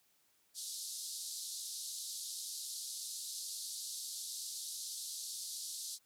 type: band-pass noise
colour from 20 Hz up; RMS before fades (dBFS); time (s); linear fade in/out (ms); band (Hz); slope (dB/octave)
pink; -44; 0.54-5.99; 50; 3900 to 12000; 48
effects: white hiss -73 dBFS RMS until 6.05 s + high-pass 60 Hz 12 dB/octave